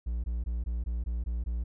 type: tone bursts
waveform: triangle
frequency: 58.7 Hz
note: A#1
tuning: 13 cents sharp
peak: -27 dBFS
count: 8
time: 0.06-1.64 s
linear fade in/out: 10 ms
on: 180 ms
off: 20 ms
effects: none